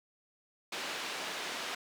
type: band-pass noise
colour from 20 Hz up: white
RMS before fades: -39 dBFS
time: 0.72-1.75 s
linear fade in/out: 5 ms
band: 280 to 3600 Hz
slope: 12 dB/octave
effects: none

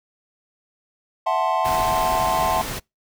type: chord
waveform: triangle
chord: F# half-diminished seventh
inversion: third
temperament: equal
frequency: 659.3 / 740 / 880 / 1046.5 Hz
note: E5 / F#5 / A5 / C6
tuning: 0 / 0 / 0 / 0 cents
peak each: -22 dBFS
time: 1.26-2.62 s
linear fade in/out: 10 ms
type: noise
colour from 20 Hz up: pink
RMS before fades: -29 dBFS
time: 1.64-2.8 s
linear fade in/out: 20 ms
effects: noise-tail reverb RT60 0.2 s tail -26 dB re dry

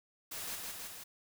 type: noise with echo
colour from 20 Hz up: white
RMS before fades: -42 dBFS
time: 0.31-0.56 s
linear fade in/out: 10 ms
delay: 160 ms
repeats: 3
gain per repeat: -2 dB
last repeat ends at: 1.04 s
effects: none

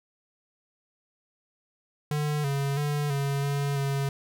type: tone with pitch steps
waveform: square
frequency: 149.1 / 139.4 / 146.7 / 139.7 / 141.3 / 138.7 Hz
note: D3 / C#3 / D3 / C#3 / C#3 / C#3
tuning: +27 / +10 / -2 / +14 / +34 / +1 cents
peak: -26 dBFS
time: 2.11-4.09 s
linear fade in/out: 2 ms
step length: 330 ms
effects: none

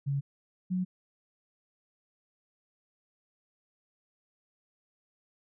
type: tone pair in turn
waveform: sine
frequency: 139.6 / 183.54 Hz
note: C#3 / F#3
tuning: +13 / -14 cents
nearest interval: perfect fourth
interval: 473 cents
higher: second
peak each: -27 dBFS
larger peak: neither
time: 0.06-0.21 / 0.7-0.85 s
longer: neither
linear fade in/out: 20 ms
effects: none

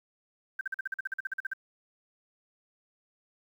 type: tone bursts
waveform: sine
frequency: 1559 Hz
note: G6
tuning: 10 cents flat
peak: -29 dBFS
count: 15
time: 0.59-1.535 s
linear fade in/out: 5 ms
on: 21 ms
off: 45 ms
effects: 10-bit

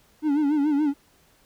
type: tone with vibrato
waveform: triangle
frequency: 293.7 Hz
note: D4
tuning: in tune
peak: -17 dBFS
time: 0.22-0.94 s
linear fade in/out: 50 ms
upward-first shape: sine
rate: 7 Hz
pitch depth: 94 cents each way
effects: pink hiss -60 dBFS RMS until 1.45 s

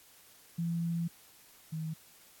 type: tone pair in turn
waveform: sine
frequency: 168.6 / 158.92 Hz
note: E3 / D#3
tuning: +39 / +37 cents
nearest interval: minor second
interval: 102 cents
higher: first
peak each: -30 / -34 dBFS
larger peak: first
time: 0.58-1.08 / 1.72-1.94 s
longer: first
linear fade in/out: 10 ms
effects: white hiss -59 dBFS RMS until 2.4 s + AAC 64 kbps

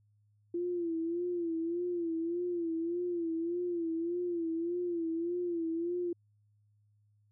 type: tone with vibrato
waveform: sine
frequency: 340.5 Hz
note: F4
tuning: 44 cents flat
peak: -31 dBFS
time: 0.54-6.13 s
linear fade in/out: 5 ms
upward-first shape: sine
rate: 1.7 Hz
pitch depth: 75 cents each way
effects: added 104 Hz sine -66 dBFS peak until 7.31 s

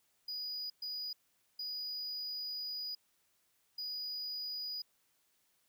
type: tone bursts at uneven times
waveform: triangle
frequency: 4925 Hz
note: D#8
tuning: 19 cents flat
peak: -37 dBFS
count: 4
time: 0.28-0.7 / 0.82-1.13 / 1.59-2.95 / 3.78-4.82 s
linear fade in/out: 5 ms
effects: white hiss -75 dBFS RMS until 5.68 s

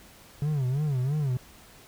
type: tone with vibrato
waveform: triangle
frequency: 138.59 Hz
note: C#3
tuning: in tune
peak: -22 dBFS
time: 0.42-1.37 s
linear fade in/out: 2 ms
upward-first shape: sine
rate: 3 Hz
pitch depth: 180 cents each way
effects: pink hiss -52 dBFS RMS until 1.87 s

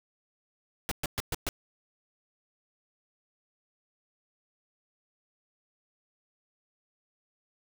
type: noise bursts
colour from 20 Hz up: pink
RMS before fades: -31 dBFS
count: 5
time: 0.89-1.49 s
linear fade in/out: 0 ms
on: 24 ms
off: 120 ms
effects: none

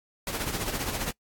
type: noise with tremolo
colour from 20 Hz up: pink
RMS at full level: -29 dBFS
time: 0.27-1.11 s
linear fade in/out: 2 ms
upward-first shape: triangle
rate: 15 Hz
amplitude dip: 65%
effects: noise-tail reverb RT60 0.1 s tail -24 dB re dry + AAC 64 kbps

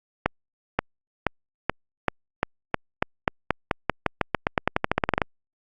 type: accelerating click train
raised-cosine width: 0.5 ms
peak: -4 dBFS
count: 27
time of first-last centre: 0.26-5.218 s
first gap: 530 ms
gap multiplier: 0.9
effects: Opus 48 kbps

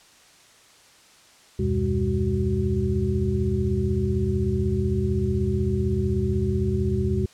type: tone cluster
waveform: sine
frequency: 76.5 / 92.4 / 123 / 202.5 / 374.2 Hz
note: D#2 / F#2 / B2 / G#3 / F#4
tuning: -29 / -2 / -7 / -43 / +20 cents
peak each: -27 dBFS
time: 1.59-7.26 s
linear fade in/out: 5 ms
effects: white hiss -53 dBFS RMS until 7.33 s + low-pass 8000 Hz 12 dB/octave

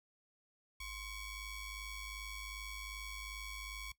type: ring-modulated tone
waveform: sawtooth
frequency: 1108.7 Hz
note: C#6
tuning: in tune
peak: -37 dBFS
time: 0.8-3.92 s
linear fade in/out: 5 ms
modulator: 1160 Hz
effects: noise-tail reverb RT60 0.1 s tail -18 dB re dry

